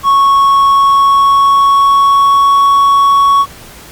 triangle tone with pitch glide, 1105 to 1115.3 Hz, C#6 to C#6, -6 to +10 cents, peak -3 dBFS, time 0.03-3.46 s, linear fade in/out 50 ms, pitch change +16 cents, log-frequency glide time 0.58-2.67 s, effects pink hiss -34 dBFS RMS until 3.91 s + Opus 48 kbps

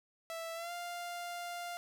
sawtooth tone with pitch glide, 659.3 to 698.5 Hz, E5 to F5, 0 to 0 cents, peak -36 dBFS, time 0.3-1.77 s, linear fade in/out 0 ms, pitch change +100 cents, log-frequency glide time 0.54-0.72 s, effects none

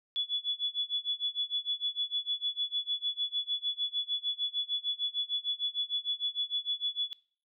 sine tone with tremolo, 3419 Hz, G#7, 50 cents sharp, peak -27 dBFS, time 0.16-7.13 s, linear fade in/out 0 ms, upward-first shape sine, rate 6.6 Hz, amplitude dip 90%, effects noise-tail reverb RT60 0.5 s tail -22 dB re dry

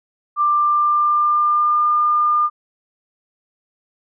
sine tone with pitch glide, 1185 to 1205.7 Hz, D6 to D6, +15 to +45 cents, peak -13 dBFS, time 0.36-2.5 s, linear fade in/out 50 ms, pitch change +30 cents, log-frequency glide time 0.52-1.87 s, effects none

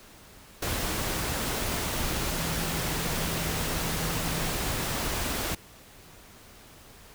sine tone in noise, 163 Hz, E3, 19 cents flat, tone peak -36 dBFS, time 2.35-4.51 s, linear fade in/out 5 ms, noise pink, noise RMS -30 dBFS, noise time 0.62-5.55 s, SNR -9 dB, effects pink hiss -51 dBFS RMS until 7.14 s

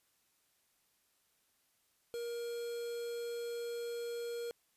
triangle tone with quantisation, 471.6 Hz, A#4, 20 cents sharp, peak -36 dBFS, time 2.14-4.51 s, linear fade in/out 0 ms, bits 8, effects white hiss -75 dBFS RMS until 4.76 s + resampled to 32000 Hz

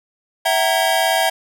square tone cluster, 660 / 757 / 933 / 1641 / 3157 Hz, E5 / F#5 / A#5 / G#6 / G7, +2 / +39 / +1 / -21 / +12 cents, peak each -20 / -20 / -25 / -24 / -25 dBFS, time 0.45-1.3 s, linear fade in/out 10 ms, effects none

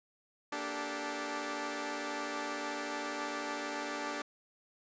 10% pulse tone cluster, 233.9 / 292.1 / 391.8 / 436.3 Hz, A#3 / D4 / G4 / A4, +6 / -9 / -1 / -15 cents, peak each -38 / -30 / -34 / -37 dBFS, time 0.52-4.22 s, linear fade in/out 5 ms, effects resampled to 16000 Hz

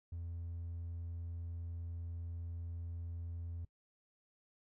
triangle tone, 84.9 Hz, F2, 48 cents flat, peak -38 dBFS, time 0.12-3.65 s, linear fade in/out 5 ms, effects noise-tail reverb RT60 0.1 s tail -23 dB re dry + tanh soft clip ceiling -35 dBFS

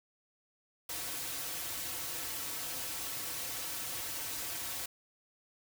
white noise with comb filter, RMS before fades -39 dBFS, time 0.89-4.86 s, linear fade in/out 5 ms, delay 4.9 ms, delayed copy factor -0.9, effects none

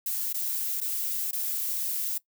violet noise with dropouts, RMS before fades -30 dBFS, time 0.06-2.18 s, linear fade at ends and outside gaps 5 ms, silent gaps 0.329-0.342 / 0.804-0.813 / 1.311-1.329 s, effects noise-tail reverb RT60 0.1 s tail -20 dB re dry

